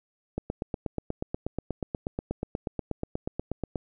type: click train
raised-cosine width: 2 ms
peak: -16 dBFS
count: 29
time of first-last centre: 0.38-3.758 s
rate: 8.29 Hz
effects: none